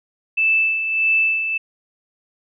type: tone with tremolo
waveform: sine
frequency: 2637 Hz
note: E7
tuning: in tune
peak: -13 dBFS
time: 0.37-1.58 s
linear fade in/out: 10 ms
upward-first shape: sine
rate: 1.6 Hz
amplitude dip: 55%
effects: none